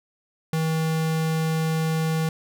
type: tone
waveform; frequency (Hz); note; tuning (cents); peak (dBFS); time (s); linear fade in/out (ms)
square; 160; D#3; +49; -22; 0.53-2.29; 2
effects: none